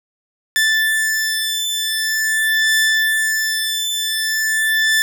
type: beating tone pair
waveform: sawtooth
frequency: 1760 / 1760.45 Hz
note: A6 / A6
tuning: 0 / 0 cents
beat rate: 0.45 Hz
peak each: -15 dBFS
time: 0.56-5.02 s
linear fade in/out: 0 ms
effects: none